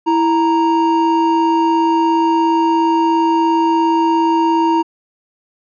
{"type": "tone pair together", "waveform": "triangle", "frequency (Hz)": [329.6, 931.7], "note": ["E4", "A#5"], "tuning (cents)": [0, -1], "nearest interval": "octave + tritone", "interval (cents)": 1799, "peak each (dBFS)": -12, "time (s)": [0.06, 4.83], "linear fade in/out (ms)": 20, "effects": ["resampled to 16000 Hz"]}